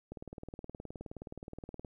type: click train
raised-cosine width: 2 ms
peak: -30 dBFS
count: 34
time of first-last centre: 0.12-1.848 s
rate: 19.1 Hz
effects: 12-bit